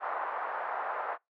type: band-pass noise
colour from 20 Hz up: pink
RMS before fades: -35 dBFS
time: 0-1.18 s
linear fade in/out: 50 ms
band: 680 to 1400 Hz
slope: 24 dB/octave
effects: noise-tail reverb RT60 0.2 s tail -26 dB re dry